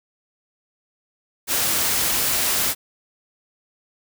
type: noise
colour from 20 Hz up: white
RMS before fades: -21 dBFS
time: 1.47-2.75 s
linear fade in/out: 50 ms
effects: none